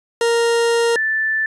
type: tone pair in turn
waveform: 40% pulse / sine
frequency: 466.2 / 1760.1 Hz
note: A#4 / A6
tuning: 0 / 0 cents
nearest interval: octave + major seventh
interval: 2300 cents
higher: second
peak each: -13 / -16 dBFS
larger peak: first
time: 0.21-0.96 / 0.96-1.46 s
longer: first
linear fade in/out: 2 ms
effects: resampled to 24000 Hz